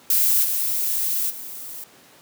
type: noise with level steps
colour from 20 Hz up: violet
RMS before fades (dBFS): -18 / -23 / -35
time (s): 0.1-1.84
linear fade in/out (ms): 2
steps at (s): 0.43 / 1.29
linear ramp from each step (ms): 20
effects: pink hiss -50 dBFS RMS until 2.21 s + high-pass 200 Hz 12 dB/octave